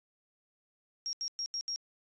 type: tone bursts at uneven times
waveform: sine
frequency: 5588 Hz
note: F8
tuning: in tune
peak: -33 dBFS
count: 5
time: 1.06-1.13 / 1.21-1.28 / 1.39-1.46 / 1.54-1.61 / 1.68-1.76 s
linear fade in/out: 0 ms
effects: resampled to 16000 Hz